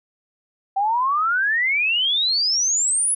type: exponential sweep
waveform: sine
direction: up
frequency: 766 to 10548 Hz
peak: -17 dBFS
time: 0.76-3.15 s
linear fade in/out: 10 ms
effects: none